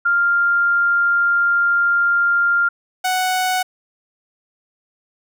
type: tone pair in turn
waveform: sine / sawtooth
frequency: 1396.9 / 741.3 Hz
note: F6 / F#5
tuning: 0 / +3 cents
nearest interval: major seventh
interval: 1097 cents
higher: first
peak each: -13 dBFS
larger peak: neither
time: 0.05-2.69 / 3.04-3.63 s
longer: first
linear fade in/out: 10 ms
effects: none